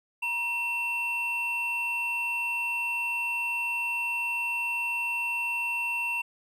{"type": "tone pair together", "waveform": "triangle", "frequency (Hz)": [952.8, 2700], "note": ["A#5", "E7"], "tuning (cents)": [38, 41], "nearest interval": "octave + tritone", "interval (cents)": 1803, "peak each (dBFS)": [-34, -26], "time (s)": [0.22, 6.22], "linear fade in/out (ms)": 10, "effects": []}